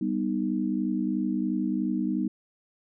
sine chord, G augmented, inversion none, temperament equal with one note detuned, 196 / 246.9 / 309.9 Hz, G3 / B3 / D#4, 0 / 0 / -7 cents, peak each -29 dBFS, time 0.01-2.28 s, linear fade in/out 5 ms, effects none

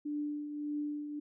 sine tone with tremolo, 295.2 Hz, D4, 9 cents sharp, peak -32 dBFS, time 0.05-1.2 s, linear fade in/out 10 ms, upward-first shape triangle, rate 1.7 Hz, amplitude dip 55%, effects none

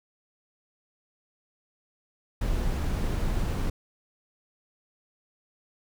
brown noise, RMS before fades -27 dBFS, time 2.41-3.7 s, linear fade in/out 5 ms, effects none

